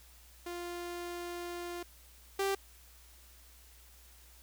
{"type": "tone pair in turn", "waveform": "sawtooth", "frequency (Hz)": [349.2, 392], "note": ["F4", "G4"], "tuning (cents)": [0, 0], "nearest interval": "major second", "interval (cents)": 200, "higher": "second", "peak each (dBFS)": [-35, -26], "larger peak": "second", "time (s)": [[0.46, 1.83], [2.39, 2.55]], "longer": "first", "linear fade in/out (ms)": 5, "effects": ["added 60 Hz sine -58 dBFS peak until 4.42 s", "white hiss -60 dBFS RMS until 4.42 s"]}